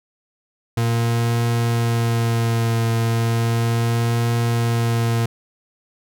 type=tone with vibrato; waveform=40% pulse; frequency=116 Hz; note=A#2; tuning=8 cents flat; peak=-16 dBFS; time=0.77-5.26 s; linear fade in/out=5 ms; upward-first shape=triangle; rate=0.35 Hz; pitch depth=24 cents each way; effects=none